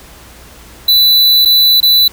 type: tone with dropouts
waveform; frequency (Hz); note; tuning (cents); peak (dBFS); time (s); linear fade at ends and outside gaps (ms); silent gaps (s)
square; 3979; B7; +12; -6; 0.88-2.08; 5; 1.451-1.456 / 1.804-1.828
effects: added 60 Hz sine -40 dBFS peak until 2.12 s + pink hiss -38 dBFS RMS until 2.12 s